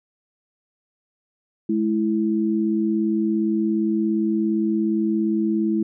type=tone pair together; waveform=sine; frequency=212.3 / 329.6 Hz; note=G#3 / E4; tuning=+38 / 0 cents; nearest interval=minor sixth; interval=762 cents; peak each=-21 dBFS; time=1.69-5.83 s; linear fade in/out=5 ms; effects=none